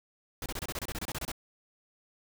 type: noise bursts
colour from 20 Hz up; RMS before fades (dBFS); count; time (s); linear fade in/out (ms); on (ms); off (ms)
pink; -36; 14; 0.42-1.317; 2; 39; 27
effects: none